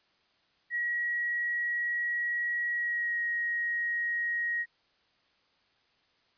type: tone with pitch glide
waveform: sine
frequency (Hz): 1911 to 1886.9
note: A#6 to A#6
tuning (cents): +43 to +21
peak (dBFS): -28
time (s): 0.7-4.66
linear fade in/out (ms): 50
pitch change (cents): -22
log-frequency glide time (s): 2.73-3.21
effects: white hiss -69 dBFS RMS until 6.37 s + resampled to 11025 Hz